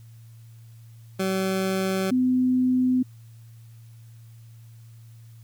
20% pulse / sine tone pair in turn, 190.2 / 253.9 Hz, F#3 / B3, +48 / +48 cents, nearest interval perfect fourth, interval 500 cents, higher second, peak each -18 dBFS, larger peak neither, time 1.19-2.11 / 2.11-3.03 s, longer neither, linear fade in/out 10 ms, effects added 114 Hz sine -44 dBFS peak until 5.43 s + white hiss -62 dBFS RMS until 5.43 s

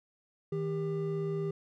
triangle tone pair together, 158.22 / 398.1 Hz, D#3 / G4, +29 / +27 cents, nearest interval octave + major third, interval 1598 cents, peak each -32 / -31 dBFS, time 0.52-1.51 s, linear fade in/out 5 ms, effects none

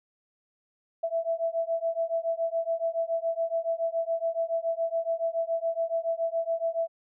sine beating tone pair, 659.3 / 666.4 Hz, E5 / E5, 0 / +19 cents, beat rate 7.1 Hz, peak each -29 dBFS, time 1.03-6.88 s, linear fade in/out 10 ms, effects none

